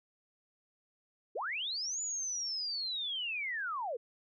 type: linear two-way sweep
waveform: sine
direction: up then down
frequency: 340.9 to 7000 to 428.8 Hz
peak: -34 dBFS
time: 1.35-3.97 s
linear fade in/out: 10 ms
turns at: 2.01 s
effects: none